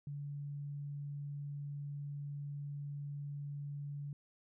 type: tone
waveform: sine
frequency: 143.6 Hz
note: D3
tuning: 39 cents flat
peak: -40 dBFS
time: 0.07-4.13 s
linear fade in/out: 2 ms
effects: none

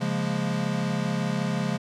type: chord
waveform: square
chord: Bb minor seventh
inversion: first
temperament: equal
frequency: 138.59 / 174.61 / 207.7 / 233.1 Hz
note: Db3 / F3 / Ab3 / Bb3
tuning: 0 / 0 / 0 / 0 cents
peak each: -31 / -30 / -30 / -35 dBFS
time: 0-1.78 s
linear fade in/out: 20 ms
effects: low-pass 7000 Hz 12 dB/octave

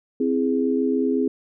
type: chord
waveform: sine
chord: C augmented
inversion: none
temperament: equal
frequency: 261.6 / 329.6 / 415.3 Hz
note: C4 / E4 / G#4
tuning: 0 / 0 / 0 cents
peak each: -21 / -26 / -23 dBFS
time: 0.2-1.28 s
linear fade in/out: 5 ms
effects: none

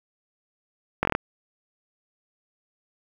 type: slowing click train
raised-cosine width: 0.5 ms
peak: -6 dBFS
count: 6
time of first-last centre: 1.03-1.151 s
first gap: 21 ms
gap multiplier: 1.07
effects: 7-bit

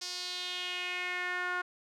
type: tone with band-pass filter sweep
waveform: sawtooth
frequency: 360 Hz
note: F#4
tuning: 47 cents flat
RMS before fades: -36 dBFS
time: 0.01-1.62 s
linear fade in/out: 10 ms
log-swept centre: 5200 to 1400 Hz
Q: 3.3
effects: none

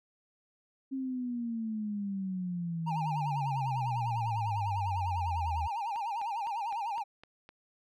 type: exponential sweep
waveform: sine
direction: down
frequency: 270.2 to 77.78 Hz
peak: -32 dBFS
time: 0.91-5.68 s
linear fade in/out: 20 ms
type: tone with vibrato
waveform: triangle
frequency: 866 Hz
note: A5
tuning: 28 cents flat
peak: -30 dBFS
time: 2.86-7.04 s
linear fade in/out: 20 ms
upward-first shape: sine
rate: 10 Hz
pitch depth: 160 cents each way
type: click train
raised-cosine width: 0.3 ms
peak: -34 dBFS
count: 7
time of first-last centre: 5.96-7.491 s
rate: 3.92 Hz
effects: none

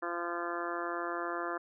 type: harmonic tone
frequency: 172.2 Hz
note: F3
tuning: 24 cents flat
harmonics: 2 / 3 / 4 / 5 / 6 / 7 / 8 / 9 / 10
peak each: -39 / -43 / -41 / -50 / -41 / -41 / -42 / -46 / -44 dBFS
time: 0.02-1.58 s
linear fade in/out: 10 ms
effects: none

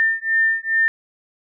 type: beating tone pair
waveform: sine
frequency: 1800 / 1802.4 Hz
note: A6 / A6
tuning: +39 / +41 cents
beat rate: 2.4 Hz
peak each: -19 dBFS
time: 0-0.88 s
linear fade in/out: 0 ms
effects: none

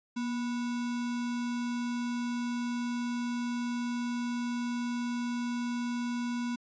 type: tone with sample-and-hold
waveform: sine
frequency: 239.5 Hz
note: A#3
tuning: 47 cents sharp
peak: -30 dBFS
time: 0.16-6.56 s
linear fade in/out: 10 ms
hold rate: 1225 Hz
effects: resampled to 16000 Hz

